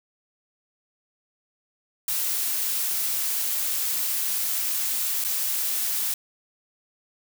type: noise with dropouts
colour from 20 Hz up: blue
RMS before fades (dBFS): -26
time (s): 2.08-6.14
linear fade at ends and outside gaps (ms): 2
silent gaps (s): 5.241-5.247
effects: none